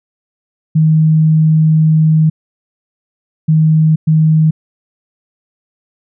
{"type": "tone bursts at uneven times", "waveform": "sine", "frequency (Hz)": 157.3, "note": "D#3", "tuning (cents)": 19, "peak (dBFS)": -6, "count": 3, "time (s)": [[0.75, 2.3], [3.48, 3.96], [4.07, 4.51]], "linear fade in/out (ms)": 10, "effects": []}